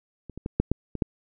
clicks, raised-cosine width 3 ms, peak -26 / -24 / -16 / -7 / -9 / -19 / -9 dBFS, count 7, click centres 0.297 / 0.376 / 0.461 / 0.6 / 0.716 / 0.953 / 1.022 s, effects none

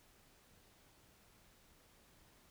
silence, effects pink hiss -67 dBFS RMS until 2.5 s

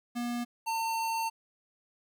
square tone pair in turn, 240 / 903.5 Hz, B3 / A5, -49 / +46 cents, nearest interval octave + major seventh, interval 2295 cents, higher second, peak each -32 / -30 dBFS, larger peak second, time 0.15-0.45 / 0.66-1.3 s, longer second, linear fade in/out 20 ms, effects 11-bit

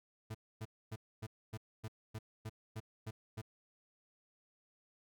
40% pulse tone bursts, 109.6 Hz, A2, 6 cents flat, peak -40 dBFS, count 11, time 0.3-3.417 s, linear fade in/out 10 ms, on 47 ms, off 260 ms, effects none

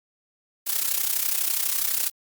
blue noise with amplitude modulation, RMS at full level -21 dBFS, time 0.66-2.1 s, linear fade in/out 20 ms, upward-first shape sine, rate 32.1 Hz, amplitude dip 75%, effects Opus 48 kbps

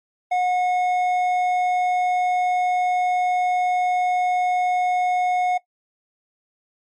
sine tone with hard clipping, 726 Hz, F#5, 33 cents flat, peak -19 dBFS, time 0.31-5.58 s, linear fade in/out 10 ms, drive 6 dB, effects noise-tail reverb RT60 0.1 s tail -18 dB re dry + MP3 48 kbps

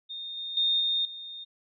sine tone with level steps, 3662 Hz, A#7, 32 cents flat, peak -35 / -33 / -22 / -24 / -38 dBFS, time 0.09-1.45 s, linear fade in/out 20 ms, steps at 0.37 / 0.57 / 0.8 / 1.05 s, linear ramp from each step 2 ms, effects none

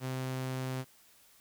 sawtooth tone, 130 Hz, C3, 11 cents flat, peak -30 dBFS, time 0-0.85 s, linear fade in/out 50 ms, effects white hiss -62 dBFS RMS until 1.4 s

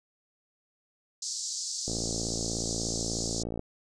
white band-pass noise, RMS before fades -35 dBFS, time 1.22-3.43 s, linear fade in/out 5 ms, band 4400 to 7600 Hz, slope 48 dB/octave
click train, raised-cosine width 2 ms, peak -21 dBFS, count 98, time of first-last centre 1.88-3.594 s, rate 56.6 Hz
effects resampled to 22050 Hz

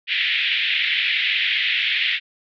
pink band-pass noise, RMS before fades -21 dBFS, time 0.07-2.2 s, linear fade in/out 50 ms, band 1900 to 3600 Hz, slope 48 dB/octave, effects none

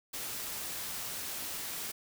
white noise, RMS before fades -39 dBFS, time 0.13-1.92 s, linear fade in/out 10 ms, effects none

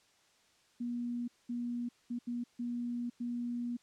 sine tone bursts at uneven times, 240.3 Hz, B3, 47 cents flat, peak -34 dBFS, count 6, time 0.8-1.28 / 1.49-1.89 / 2.1-2.19 / 2.27-2.44 / 2.59-3.1 / 3.2-3.77 s, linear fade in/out 10 ms, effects white hiss -68 dBFS RMS until 3.82 s + low-pass 7000 Hz 12 dB/octave

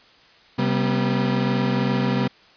35% pulse tone cluster, 132.5 / 195.2 / 242.3 Hz, C3 / G3 / B3, +22 / -7 / -33 cents, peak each -22 dBFS, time 0.58-2.28 s, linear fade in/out 10 ms, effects white hiss -52 dBFS RMS until 2.56 s + resampled to 11025 Hz

